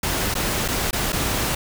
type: noise with dropouts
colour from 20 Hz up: pink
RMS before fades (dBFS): -23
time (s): 0.03-1.55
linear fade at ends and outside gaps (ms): 5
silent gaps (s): 0.342-0.351 / 0.68-0.684 / 0.91-0.929 / 1.123-1.128
effects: none